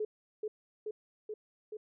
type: tone with echo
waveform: sine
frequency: 427.3 Hz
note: G#4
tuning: 49 cents sharp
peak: -31 dBFS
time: 0-0.05 s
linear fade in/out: 5 ms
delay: 430 ms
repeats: 4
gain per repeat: -2 dB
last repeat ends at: 1.77 s
effects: none